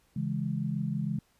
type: chord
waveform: sine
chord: C# minor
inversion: none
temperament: equal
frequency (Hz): 138.59 / 164.81 / 207.7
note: C#3 / E3 / G#3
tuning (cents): 0 / 0 / 0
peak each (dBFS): -33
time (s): 0.16-1.19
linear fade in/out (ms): 5
effects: pink hiss -68 dBFS RMS until 1.39 s + resampled to 32000 Hz